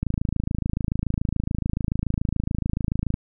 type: click train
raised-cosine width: 5 ms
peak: -11 dBFS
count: 85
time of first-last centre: 0.03-3.141 s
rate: 27 Hz
effects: none